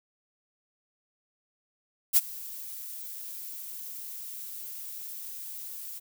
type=noise with ADSR envelope; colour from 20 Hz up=violet; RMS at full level=-18 dBFS; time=2.13-6 s; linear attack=36 ms; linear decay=36 ms; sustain=-22 dB; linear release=25 ms; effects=none